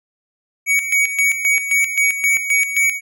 square tone with tremolo, 2249 Hz, C#7, 24 cents sharp, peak -13 dBFS, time 0.66-3.01 s, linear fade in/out 50 ms, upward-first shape square, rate 3.8 Hz, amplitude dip 65%, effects none

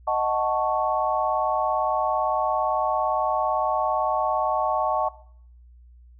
sine chord, D# half-diminished seventh, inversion none, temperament equal, 622.3 / 740 / 880 / 1108.7 Hz, D#5 / F#5 / A5 / C#6, 0 / 0 / 0 / 0 cents, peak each -26 dBFS, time 0.07-5.09 s, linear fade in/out 10 ms, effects noise-tail reverb RT60 0.6 s tail -19 dB re dry + added 60 Hz sine -47 dBFS peak until 6.19 s

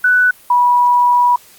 sine tone pair in turn, 1489 / 974.9 Hz, F#6 / B5, +11 / -23 cents, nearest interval perfect fifth, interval 734 cents, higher first, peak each -8 dBFS, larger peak neither, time 0.04-0.31 / 0.5-1.36 s, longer second, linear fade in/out 5 ms, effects white hiss -44 dBFS RMS until 1.58 s + Opus 32 kbps

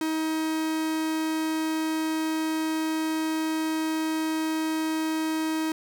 45% pulse tone, 316.7 Hz, D#4, 31 cents sharp, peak -25 dBFS, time 0.01-5.72 s, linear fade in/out 2 ms, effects none

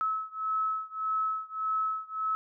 sine beating tone pair, 1294 / 1295.7 Hz, E6 / E6, -32 / -30 cents, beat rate 1.7 Hz, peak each -31 / -32 dBFS, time 0.01-2.35 s, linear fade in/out 0 ms, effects none

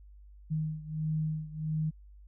sine beating tone pair, 155.56 / 157.06 Hz, D#3 / D#3, 0 / +17 cents, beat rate 1.5 Hz, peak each -32 / -35 dBFS, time 0.5-1.91 s, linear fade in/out 20 ms, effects added 50 Hz sine -50 dBFS peak until 2.27 s

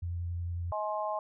sine tone with vibrato, 86.5 Hz, F2, 16 cents flat, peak -32 dBFS, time 0.02-0.72 s, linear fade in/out 10 ms, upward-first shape triangle, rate 11 Hz, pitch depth 18 cents each way
harmonic tone, 211.2 Hz, G#3, 29 cents sharp, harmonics 3 / 4 / 5, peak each -34 / -35 / -36 dBFS, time 0.72-1.19 s, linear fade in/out 2 ms
effects none

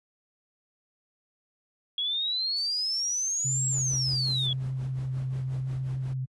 sine exponential two-way sweep, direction up then down, 3312 to 7690 to 3312 Hz, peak -26 dBFS, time 1.98-4.53 s, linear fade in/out 2 ms, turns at 3.67 s
violet noise, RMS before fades -44 dBFS, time 2.56-4.47 s, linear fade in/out 10 ms
sine tone with vibrato, 130.81 Hz, C3, in tune, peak -28 dBFS, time 3.44-6.26 s, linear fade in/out 20 ms, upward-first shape sine, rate 6.4 Hz, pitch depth 14 cents each way
brown noise with tremolo, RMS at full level -40 dBFS, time 3.72-6.14 s, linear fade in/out 10 ms, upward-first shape sine, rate 5.6 Hz, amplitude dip 75%
effects high-pass 60 Hz 12 dB/octave + resampled to 24000 Hz

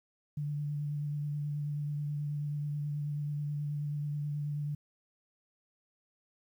sine tone with vibrato, 146.83 Hz, D3, in tune, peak -32 dBFS, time 0.37-4.75 s, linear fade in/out 5 ms, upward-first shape triangle, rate 9.3 Hz, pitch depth 23 cents each way, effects 11-bit

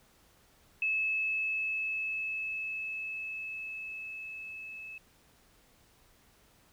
sine tone with level ramp, 2600 Hz, E7, 24 cents flat, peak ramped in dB -27 to -42 dBFS, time 0.82-4.98 s, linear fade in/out 2 ms, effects pink hiss -64 dBFS RMS until 6.72 s

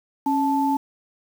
sine tone pair together, 275 / 874 Hz, C#4 / A5, -14 / -12 cents, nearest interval octave + minor sixth, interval 2002 cents, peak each -21 dBFS, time 0.26-0.77 s, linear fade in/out 5 ms, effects 7-bit

